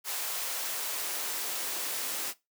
white noise with high-pass filter sweep, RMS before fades -34 dBFS, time 0.04-2.34 s, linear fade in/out 50 ms, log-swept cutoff 590 to 270 Hz, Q 0.92, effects noise-tail reverb RT60 0.2 s tail -18 dB re dry

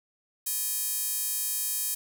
square tone with high-pass filter, 350 Hz, F4, 4 cents sharp, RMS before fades -30 dBFS, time 0.46-1.95 s, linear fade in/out 10 ms, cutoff 9400 Hz, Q 0.98, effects none

